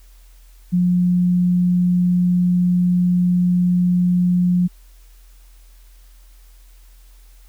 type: tone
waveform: sine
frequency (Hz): 178.4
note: F3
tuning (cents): +37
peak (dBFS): -13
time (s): 0.72-4.68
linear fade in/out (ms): 20
effects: added 42 Hz sine -43 dBFS peak until 7.48 s + white hiss -56 dBFS RMS until 7.48 s